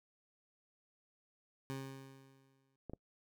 20% pulse tone with exponential decay, 134.7 Hz, C#3, 49 cents flat, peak -34 dBFS, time 1.7-2.76 s, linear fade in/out 0 ms, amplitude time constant 230 ms
clicks, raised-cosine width 2 ms, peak -32 / -31 dBFS, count 2, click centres 2.897 / 2.935 s
effects noise-tail reverb RT60 0.1 s tail -25 dB re dry

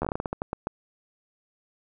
slowing click train, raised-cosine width 1 ms, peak -14 dBFS, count 13, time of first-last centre 0.02-0.67 s, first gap 12 ms, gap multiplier 1.25, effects none

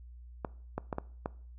clicks, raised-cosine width 1 ms, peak -19 dBFS, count 5, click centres 0.448 / 0.78 / 0.928 / 0.984 / 1.259 s, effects noise-tail reverb RT60 0.5 s tail -21 dB re dry + added 60 Hz sine -47 dBFS peak until 1.58 s

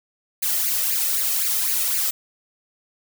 blue noise with flanger, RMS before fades -22 dBFS, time 0.42-2.11 s, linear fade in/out 10 ms, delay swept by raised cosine 0.43 to 1.63 ms, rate 3.9 Hz, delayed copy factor +0.75, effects none

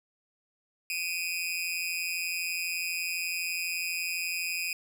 sawtooth tone with amplitude modulation, 2489 Hz, D#7, in tune, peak -23 dBFS, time 0.9-4.73 s, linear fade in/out 2 ms, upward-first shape sine, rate 172 Hz, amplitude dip 90%, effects none

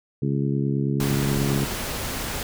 harmonic tone, 69.3 Hz, C#2, in tune, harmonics 2 / 3 / 4 / 5 / 6, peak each -23 / -27 / -29 / -31 / -33 dBFS, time 0.22-1.65 s, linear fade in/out 5 ms
pink noise, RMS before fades -29 dBFS, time 1-2.43 s, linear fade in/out 2 ms
effects none

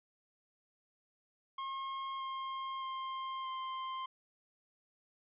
45% pulse tone with pitch steps, 1076 / 1066.7 / 1057.5 / 1048.4 Hz, C6 / C6 / C6 / C6, +48 / +33 / +18 / +3 cents, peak -38 dBFS, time 1.58-4.06 s, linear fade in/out 5 ms, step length 620 ms, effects resampled to 8000 Hz

